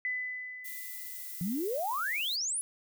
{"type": "tone with exponential decay", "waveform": "sine", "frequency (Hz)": 2004, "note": "B6", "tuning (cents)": 25, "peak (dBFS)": -29, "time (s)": [0.05, 1.8], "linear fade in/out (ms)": 1, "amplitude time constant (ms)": 380}
{"type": "noise", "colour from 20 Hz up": "violet", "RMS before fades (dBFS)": -42, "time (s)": [0.64, 2.37], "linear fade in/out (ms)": 20}
{"type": "exponential sweep", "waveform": "sine", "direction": "up", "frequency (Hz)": [164.81, 10820], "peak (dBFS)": -30, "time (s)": [1.41, 2.61], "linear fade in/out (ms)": 0}
{"effects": []}